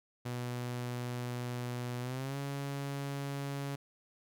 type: tone with pitch glide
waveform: sawtooth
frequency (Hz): 122.6 to 140.02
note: B2 to C#3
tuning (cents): -12 to +18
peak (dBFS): -32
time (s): 0.25-3.76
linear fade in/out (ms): 10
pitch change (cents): +230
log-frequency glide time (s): 2-2.37
effects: none